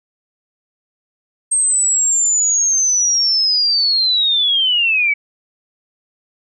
sine linear sweep, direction down, 8440 to 2244 Hz, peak -12 dBFS, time 1.51-5.14 s, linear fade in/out 10 ms, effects none

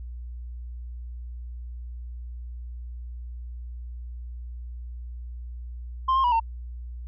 sine tone with pitch steps, 1051 / 1065 / 972 / 910 Hz, C6 / C6 / B5 / A#5, +7 / +30 / -28 / -42 cents, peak -16 dBFS, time 6.08-6.4 s, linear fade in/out 10 ms, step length 80 ms, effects tanh soft clip ceiling -18 dBFS + added 60 Hz sine -34 dBFS peak until 7.07 s

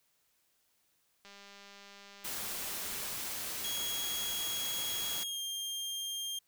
click train, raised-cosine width 0.2 ms, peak -36 dBFS, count 379, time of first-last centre 1.25-3.14 s, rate 200 Hz
white noise, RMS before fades -39 dBFS, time 2.24-5.24 s, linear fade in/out 10 ms
sawtooth tone with pitch glide, 3300 to 3201 Hz, G#7 to G7, -12 to +36 cents, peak -33 dBFS, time 3.64-6.39 s, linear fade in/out 5 ms, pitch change -52 cents, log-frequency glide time 5.18-5.4 s
effects white hiss -74 dBFS RMS until 6.47 s

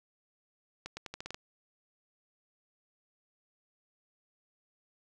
accelerating click train, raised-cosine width 0.2 ms, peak -23 dBFS, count 8, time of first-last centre 0.86-1.345 s, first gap 110 ms, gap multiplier 0.84, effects none

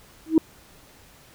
sine tone with exponential growth, 320 Hz, D#4, 49 cents sharp, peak -7 dBFS, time 0.26-0.38 s, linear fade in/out 2 ms, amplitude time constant 26 ms, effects tanh soft clip ceiling -8 dBFS + pink hiss -52 dBFS RMS until 1.34 s

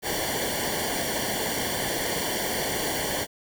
pink noise with comb filter, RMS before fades -28 dBFS, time 0.02-3.27 s, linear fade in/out 50 ms, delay 0.78 ms, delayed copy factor -0.85, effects none

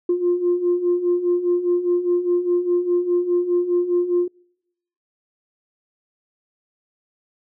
sine beating tone pair, 349.2 / 354.1 Hz, F4 / F4, 0 / +24 cents, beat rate 4.9 Hz, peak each -22 / -17 dBFS, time 0.09-4.28 s, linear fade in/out 5 ms, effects noise-tail reverb RT60 0.8 s tail -26 dB re dry + tanh soft clip ceiling -11 dBFS

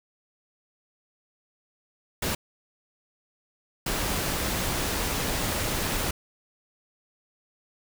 pink noise bursts at uneven times, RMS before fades -28 dBFS, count 2, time 2.22-2.35 / 3.86-6.11 s, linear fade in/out 5 ms, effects none

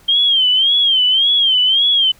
sine tone with vibrato, 3171 Hz, G7, 19 cents sharp, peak -10 dBFS, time 0.08-2.12 s, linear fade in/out 10 ms, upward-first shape sine, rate 1.8 Hz, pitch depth 110 cents each way, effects pink hiss -49 dBFS RMS until 2.19 s

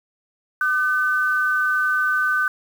sine tone pair together, 1204 / 1516.9 Hz, D6 / F#6, +43 / +43 cents, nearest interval major third, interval 400 cents, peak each -24 / -18 dBFS, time 0.61-2.48 s, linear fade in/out 2 ms, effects 7-bit

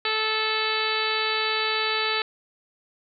harmonic tone with a mistuned harmonic, 436.8 Hz, A4, 13 cents flat, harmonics 1 / 2 / 3 / 4 / 5 / 6 / 7 / 8 / 9 / 10, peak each -31 / -33 / -30 / -31 / -32 / -31 / -34 / -35 / -30 / -34 dBFS, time 0.05-2.22 s, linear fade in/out 2 ms, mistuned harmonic 10, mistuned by +54 cents, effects none

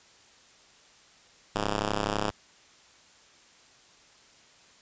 5% pulse ring-modulated tone, 103.83 Hz, G#2, in tune, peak -13 dBFS, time 1.55-2.31 s, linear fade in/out 5 ms, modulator 87.8 Hz, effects white hiss -57 dBFS RMS until 4.81 s + resampled to 16000 Hz

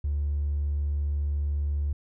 sine tone with hard clipping, 72.8 Hz, D2, 15 cents flat, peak -25 dBFS, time 0.04-1.93 s, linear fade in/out 5 ms, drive 1 dB, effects none

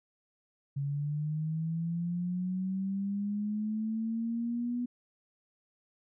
sine linear sweep, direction up, 138.7 to 245.3 Hz, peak -30 dBFS, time 0.76-4.86 s, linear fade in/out 10 ms, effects none

